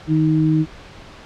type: tone pair together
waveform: sine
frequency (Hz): 156.55 / 313.1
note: D#3 / D#4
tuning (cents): +11 / +11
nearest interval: octave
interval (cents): 1200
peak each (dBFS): -16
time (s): 0.07-0.66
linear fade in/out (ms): 50
effects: pink hiss -40 dBFS RMS until 1.25 s + low-pass 4000 Hz 12 dB/octave